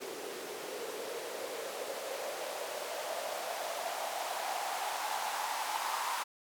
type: noise with band-pass filter sweep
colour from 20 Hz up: blue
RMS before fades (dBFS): -38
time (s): 0-6.24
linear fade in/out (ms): 20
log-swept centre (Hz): 400 to 950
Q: 4.4
effects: none